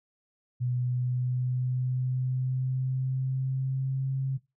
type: tone with pitch glide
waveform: sine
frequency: 124.1 to 133.78 Hz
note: B2 to C3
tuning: +9 to +39 cents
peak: -26 dBFS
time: 0.6-4.38 s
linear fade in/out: 20 ms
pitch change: +130 cents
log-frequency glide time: 0.76-4.12 s
effects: noise-tail reverb RT60 0.2 s tail -17 dB re dry